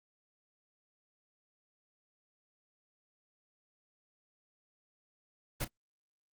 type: noise with echo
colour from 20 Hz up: pink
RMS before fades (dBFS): -34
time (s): 5.6-5.65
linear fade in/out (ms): 10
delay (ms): 32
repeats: 1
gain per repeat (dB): -15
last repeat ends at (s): 5.682
effects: Opus 24 kbps